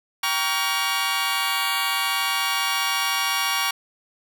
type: chord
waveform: 15% pulse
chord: G half-diminished seventh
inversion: none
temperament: just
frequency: 784 / 940.8 / 1128.9 / 1411.2 Hz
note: G5 / Bb5 / Db6 / F6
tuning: 0 / +16 / +31 / +18 cents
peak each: -23 / -22 / -18 / -24 dBFS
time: 0.23-3.71 s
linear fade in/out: 5 ms
effects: none